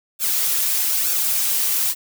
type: noise with flanger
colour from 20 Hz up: blue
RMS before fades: -20 dBFS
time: 0.19-1.95 s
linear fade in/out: 50 ms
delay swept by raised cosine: 0.98 to 5.58 ms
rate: 1.1 Hz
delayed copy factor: -0.75
effects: none